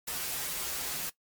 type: noise with comb filter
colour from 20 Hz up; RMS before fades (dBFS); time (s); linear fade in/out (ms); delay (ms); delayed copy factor
white; -35; 0.07-1.1; 10; 9.1; -0.7
effects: noise-tail reverb RT60 0.1 s tail -18 dB re dry + MP3 96 kbps